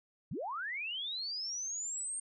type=linear sweep; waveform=sine; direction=up; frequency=98.2 to 8750 Hz; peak=-36 dBFS; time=0.31-2.2 s; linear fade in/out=5 ms; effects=none